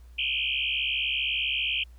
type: tone with frequency modulation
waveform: sine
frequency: 2799 Hz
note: F7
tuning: 3 cents sharp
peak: -25 dBFS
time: 0.18-1.84 s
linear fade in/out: 10 ms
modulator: 67.7 Hz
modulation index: 6
effects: added 60 Hz sine -46 dBFS peak until 1.98 s + pink hiss -65 dBFS RMS until 1.98 s